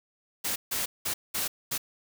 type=noise bursts at uneven times; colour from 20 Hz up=white; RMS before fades=-30 dBFS; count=5; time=0.44-0.56 / 0.71-0.86 / 1.05-1.14 / 1.34-1.48 / 1.71-1.78 s; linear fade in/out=10 ms; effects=none